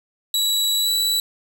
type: tone with pitch glide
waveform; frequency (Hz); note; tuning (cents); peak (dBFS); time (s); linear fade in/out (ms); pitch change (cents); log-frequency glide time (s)
sawtooth; 3909 to 3943; B7 to B7; -19 to -4; -15; 0.34-1.2; 2; +15; 0.74-0.9
effects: none